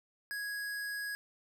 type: tone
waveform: square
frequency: 1661.2 Hz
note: G#6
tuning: in tune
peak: -37 dBFS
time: 0.31-1.15 s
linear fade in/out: 0 ms
effects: none